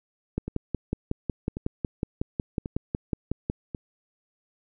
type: two click trains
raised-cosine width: 3 ms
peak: -13 / -19 dBFS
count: 18 / 4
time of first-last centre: 0.38-3.499 / 0.48-3.748 s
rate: 5.45 / 0.918 Hz
effects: none